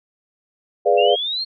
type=chord; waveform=sine; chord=G# diminished seventh; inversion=none; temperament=equal; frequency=415.3 / 493.9 / 587.3 / 698.5 Hz; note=G#4 / B4 / D5 / F5; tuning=0 / 0 / 0 / 0 cents; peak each=-18 dBFS; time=0.85-1.16 s; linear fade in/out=20 ms
type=exponential sweep; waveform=sine; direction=up; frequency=2685 to 4331 Hz; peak=-21 dBFS; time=0.97-1.45 s; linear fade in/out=20 ms
effects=none